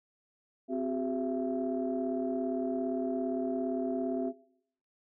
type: tone cluster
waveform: sine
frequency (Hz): 259.7 / 369.4 / 406.9 / 671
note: C4 / F#4 / G#4 / E5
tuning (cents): -13 / -3 / -35 / +31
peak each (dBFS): -32 / -35 / -39 / -36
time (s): 0.68-4.33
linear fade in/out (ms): 50
effects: noise-tail reverb RT60 0.7 s tail -21 dB re dry + tanh soft clip ceiling -21 dBFS